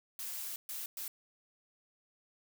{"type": "noise bursts at uneven times", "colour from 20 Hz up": "blue", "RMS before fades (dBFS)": -41, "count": 3, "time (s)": [[0.19, 0.56], [0.69, 0.86], [0.97, 1.08]], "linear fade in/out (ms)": 2, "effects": []}